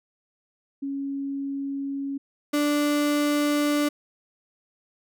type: tone pair in turn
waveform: sine / 35% pulse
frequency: 276.8 / 293.3 Hz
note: C#4 / D4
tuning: -2 / -2 cents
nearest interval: minor second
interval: 100 cents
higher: second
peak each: -27 / -19 dBFS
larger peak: second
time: 0.82-2.18 / 2.53-3.89 s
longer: neither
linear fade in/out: 10 ms
effects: none